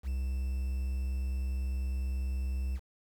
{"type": "tone with quantisation", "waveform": "triangle", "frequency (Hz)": 64.9, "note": "C2", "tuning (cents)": -13, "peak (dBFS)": -28, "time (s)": [0.03, 2.8], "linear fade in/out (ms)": 50, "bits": 9, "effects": []}